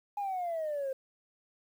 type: exponential sweep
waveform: sine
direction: down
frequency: 830.6 to 523.3 Hz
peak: -30 dBFS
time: 0.17-0.93 s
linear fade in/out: 5 ms
effects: tanh soft clip ceiling -29 dBFS + 10-bit